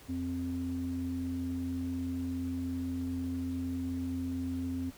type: tone with low-pass filter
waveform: square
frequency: 87.31 Hz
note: F2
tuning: in tune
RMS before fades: -35 dBFS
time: 0.08-4.91 s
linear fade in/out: 20 ms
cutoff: 260 Hz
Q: 6.2
effects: pink hiss -55 dBFS RMS until 4.97 s